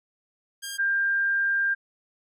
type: tone pair in turn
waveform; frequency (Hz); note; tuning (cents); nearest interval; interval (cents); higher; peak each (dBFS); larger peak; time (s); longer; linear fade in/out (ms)
10% pulse / sine; 1609 / 1595.1; G6 / G6; +45 / +30; unison; 15; first; -24 / -21; second; 0.62-0.78 / 0.78-1.75; second; 20
effects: none